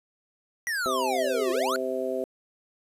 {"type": "exponential two-way sweep", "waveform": "square", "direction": "down then up", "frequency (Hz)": [1975.5, 345.8, 1500], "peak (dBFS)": -27, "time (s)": [0.67, 1.76], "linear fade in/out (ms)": 0, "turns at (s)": 1.51}
{"type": "harmonic tone", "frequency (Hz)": 130, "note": "C3", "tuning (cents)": -11, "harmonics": [2, 3, 4, 5], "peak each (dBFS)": [-35, -31, -31, -32], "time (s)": [0.86, 2.24], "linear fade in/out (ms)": 0}
{"effects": ["resampled to 32000 Hz", "9-bit"]}